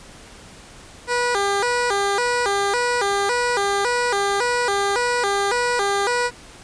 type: tone with vibrato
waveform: 15% pulse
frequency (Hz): 441.5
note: A4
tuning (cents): +6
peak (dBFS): -12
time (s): 1.07-6.31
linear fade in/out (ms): 50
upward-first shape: square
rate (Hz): 1.8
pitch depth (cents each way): 170
effects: pink hiss -43 dBFS RMS until 6.63 s + resampled to 22050 Hz